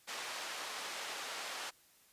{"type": "band-pass noise", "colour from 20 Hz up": "pink", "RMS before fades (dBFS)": -43, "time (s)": [0.07, 1.71], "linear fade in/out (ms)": 20, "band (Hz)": [760, 7000], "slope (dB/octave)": 12, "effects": ["white hiss -66 dBFS RMS until 2.12 s", "resampled to 32000 Hz"]}